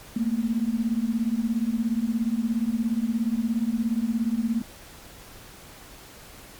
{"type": "beating tone pair", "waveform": "sine", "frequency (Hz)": [220, 237], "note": ["A3", "A#3"], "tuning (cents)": [0, 29], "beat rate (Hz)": 17, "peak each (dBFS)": -25, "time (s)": [0.16, 4.62], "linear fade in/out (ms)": 5, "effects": ["pink hiss -46 dBFS RMS until 6.59 s", "MP3 96 kbps"]}